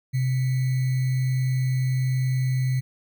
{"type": "tone with sample-and-hold", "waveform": "sine", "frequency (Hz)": 129.4, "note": "C3", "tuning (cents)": -19, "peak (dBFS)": -20, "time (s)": [0.13, 2.81], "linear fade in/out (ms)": 20, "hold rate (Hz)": 2100, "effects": []}